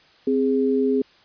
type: tone pair together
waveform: sine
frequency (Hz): 261.4 / 413.3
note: C4 / G#4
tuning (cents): -1 / -8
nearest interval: minor sixth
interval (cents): 793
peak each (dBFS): -20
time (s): 0.27-1.02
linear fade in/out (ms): 5
effects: white hiss -54 dBFS RMS until 1.24 s + resampled to 11025 Hz